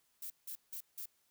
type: noise bursts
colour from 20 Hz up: violet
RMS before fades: -44 dBFS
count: 4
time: 0.22-1.058 s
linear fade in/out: 5 ms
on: 82 ms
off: 170 ms
effects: white hiss -75 dBFS RMS until 1.3 s